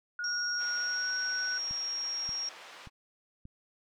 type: tone with pitch glide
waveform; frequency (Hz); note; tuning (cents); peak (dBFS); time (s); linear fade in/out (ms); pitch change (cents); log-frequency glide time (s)
sine; 1443 to 1493.9; F#6 to F#6; -44 to +16; -33; 0.19-1.58; 2; +60; 0.77-1.12
type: tone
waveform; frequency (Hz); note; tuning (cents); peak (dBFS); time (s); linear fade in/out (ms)
sine; 5588; F8; 0; -32; 0.24-2.49; 2
type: band-pass noise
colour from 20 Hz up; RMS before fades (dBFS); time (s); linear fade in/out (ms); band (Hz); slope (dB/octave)
pink; -50; 0.57-2.9; 50; 790 to 4200; 12
type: click train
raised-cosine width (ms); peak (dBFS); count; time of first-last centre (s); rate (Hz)
5; -35; 4; 1.71-3.454; 1.72
effects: none